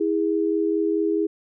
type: tone pair together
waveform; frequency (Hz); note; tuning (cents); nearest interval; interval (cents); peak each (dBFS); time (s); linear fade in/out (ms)
sine; 325.4 / 410; E4 / G#4; -22 / -22; major third; 400; -22; 0-1.27; 10
effects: none